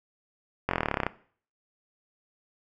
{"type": "slowing click train", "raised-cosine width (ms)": 0.5, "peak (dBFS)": -10, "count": 15, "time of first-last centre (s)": [0.69, 1.066], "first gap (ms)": 22, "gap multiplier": 1.03, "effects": ["noise-tail reverb RT60 0.5 s tail -18 dB re dry"]}